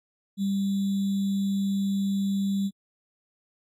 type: tone with sample-and-hold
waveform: sine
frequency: 197.2 Hz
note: G3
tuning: 11 cents sharp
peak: -23 dBFS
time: 0.37-2.71 s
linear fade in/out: 50 ms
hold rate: 3675 Hz
effects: AAC 64 kbps